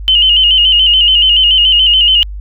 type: tone with vibrato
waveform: sine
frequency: 2960 Hz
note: F#7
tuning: in tune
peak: -5 dBFS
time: 0.08-2.23 s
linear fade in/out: 0 ms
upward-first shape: square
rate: 7 Hz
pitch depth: 59 cents each way
effects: added 50 Hz sine -21 dBFS peak until 2.4 s